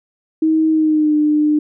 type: tone with pitch glide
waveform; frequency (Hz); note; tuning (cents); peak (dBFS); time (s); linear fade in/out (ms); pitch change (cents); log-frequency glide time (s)
sine; 316.8 to 300.9; D#4 to D4; +31 to +42; -11; 0.42-1.59; 5; -89; 0.7-1.15
effects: none